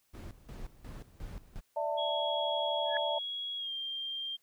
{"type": "noise with tremolo", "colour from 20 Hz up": "brown", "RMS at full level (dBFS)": -43, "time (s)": [0.13, 1.61], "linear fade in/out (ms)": 20, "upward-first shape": "square", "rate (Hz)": 2.8, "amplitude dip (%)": 80}
{"type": "chord", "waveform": "sine", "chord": "D suspended second", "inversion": "none", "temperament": "equal with one note detuned", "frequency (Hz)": [587.3, 659.3, 894.9], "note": ["D5", "E5", "A5"], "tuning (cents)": [0, 0, 29], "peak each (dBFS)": [-34, -35, -35], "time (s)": [1.76, 3.19], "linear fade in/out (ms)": 10}
{"type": "tone with pitch glide", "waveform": "sine", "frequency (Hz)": [3322, 3185], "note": ["G#7", "G7"], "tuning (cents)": [0, 27], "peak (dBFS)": -35, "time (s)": [1.97, 4.37], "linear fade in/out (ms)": 20, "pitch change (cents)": -73, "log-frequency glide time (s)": [3.57, 3.72]}
{"type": "tone with exponential growth", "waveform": "sine", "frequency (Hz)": 1698, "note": "G#6", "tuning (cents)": 38, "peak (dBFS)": -28, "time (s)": [2.85, 2.97], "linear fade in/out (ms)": 1, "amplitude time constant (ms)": 25}
{"effects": ["white hiss -73 dBFS RMS until 4.42 s"]}